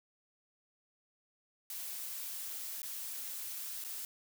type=noise with dropouts; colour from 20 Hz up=blue; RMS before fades=-42 dBFS; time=1.7-4.05 s; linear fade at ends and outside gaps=1 ms; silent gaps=2.819-2.83 / 3.84-3.847 s; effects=none